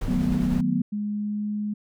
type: noise with tremolo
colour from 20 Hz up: brown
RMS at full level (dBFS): -29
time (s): 0.01-0.61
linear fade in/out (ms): 5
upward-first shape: sine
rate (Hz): 10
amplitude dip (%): 25
type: chord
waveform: sine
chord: B dominant seventh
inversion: first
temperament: just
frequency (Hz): 154.34 / 185.21 / 222.2 / 246.9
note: D#3 / F#3 / A3 / B3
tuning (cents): -14 / +2 / +17 / 0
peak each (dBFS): -29 / -25 / -29 / -24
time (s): 0.08-0.82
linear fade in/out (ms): 5
type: tone with pitch glide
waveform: sine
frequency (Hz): 207.7 to 209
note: G#3 to G#3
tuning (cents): 0 to +11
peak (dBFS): -25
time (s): 0.92-1.74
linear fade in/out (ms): 10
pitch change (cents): +11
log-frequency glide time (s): 1.1-1.49
effects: none